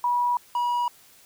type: tone pair in turn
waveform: sine / triangle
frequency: 971 / 966.5 Hz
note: B5 / B5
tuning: -30 / -38 cents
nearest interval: unison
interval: 8 cents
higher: first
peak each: -20 dBFS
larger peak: neither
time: 0.04-0.37 / 0.55-0.88 s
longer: neither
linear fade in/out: 2 ms
effects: white hiss -54 dBFS RMS until 1.25 s